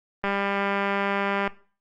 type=click train; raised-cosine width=0.5 ms; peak=-11 dBFS; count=247; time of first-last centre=0.24-1.476 s; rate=199 Hz; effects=noise-tail reverb RT60 0.4 s tail -19 dB re dry + Opus 32 kbps